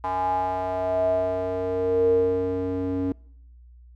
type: tone with band-pass filter sweep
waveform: square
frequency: 92.5 Hz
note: F#2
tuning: in tune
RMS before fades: -24 dBFS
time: 0.04-3.12 s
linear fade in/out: 0 ms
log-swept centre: 910 to 330 Hz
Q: 9.7
effects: noise-tail reverb RT60 0.7 s tail -26 dB re dry + added 60 Hz sine -46 dBFS peak until 3.95 s